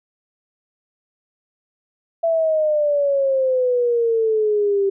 sine exponential sweep, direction down, 669 to 390 Hz, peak -15 dBFS, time 2.23-4.9 s, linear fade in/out 10 ms, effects none

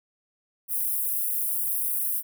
white high-pass noise, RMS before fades -27 dBFS, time 0.68-2.23 s, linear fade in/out 50 ms, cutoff 9800 Hz, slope 48 dB/octave, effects none

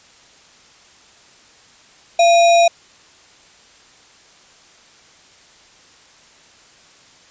sine tone with sample-and-hold, 682 Hz, F5, 41 cents flat, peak -8 dBFS, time 2.19-2.68 s, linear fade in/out 5 ms, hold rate 3150 Hz, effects white hiss -48 dBFS RMS until 7.3 s + resampled to 16000 Hz

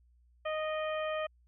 harmonic tone with a mistuned harmonic, 621 Hz, D#5, 3 cents flat, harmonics 1 / 2 / 3 / 4 / 5, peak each -33 / -39 / -43 / -45 / -47 dBFS, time 0.45-1.27 s, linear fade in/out 10 ms, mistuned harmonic 4, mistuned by -18 cents, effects added 60 Hz sine -62 dBFS peak until 1.47 s

